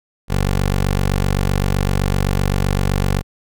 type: tone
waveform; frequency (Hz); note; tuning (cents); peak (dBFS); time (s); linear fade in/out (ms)
15% pulse; 47.8; G1; -43; -9; 0.28-3.23; 50
effects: none